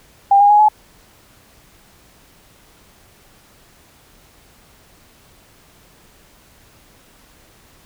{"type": "tone with pitch steps", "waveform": "sine", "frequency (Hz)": [798, 815.2, 832.8, 850.8], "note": ["G5", "G#5", "G#5", "G#5"], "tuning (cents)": [31, -32, 5, 42], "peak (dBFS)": -7, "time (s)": [0.31, 0.686], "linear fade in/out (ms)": 5, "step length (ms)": 94, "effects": ["pink hiss -50 dBFS RMS until 7.85 s"]}